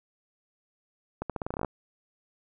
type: accelerating click train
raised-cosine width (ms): 1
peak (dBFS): -17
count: 12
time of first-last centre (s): 1.22-1.647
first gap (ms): 77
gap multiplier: 0.85
effects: none